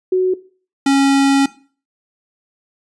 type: tone pair in turn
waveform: sine / square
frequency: 370.6 / 275.2 Hz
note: F#4 / C#4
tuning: +3 / -12 cents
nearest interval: perfect fourth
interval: 515 cents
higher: first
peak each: -11 dBFS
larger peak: neither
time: 0.12-0.34 / 0.86-1.46 s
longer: second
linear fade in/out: 5 ms
effects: noise-tail reverb RT60 0.4 s tail -18 dB re dry + resampled to 22050 Hz